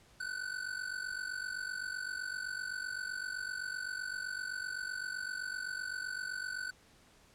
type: ring-modulated tone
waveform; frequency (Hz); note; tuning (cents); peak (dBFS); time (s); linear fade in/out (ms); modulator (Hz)
square; 1500; F#6; +23; -35; 0.2-6.71; 2; 23.9
effects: pink hiss -63 dBFS RMS until 7.34 s + low-pass 10000 Hz 12 dB/octave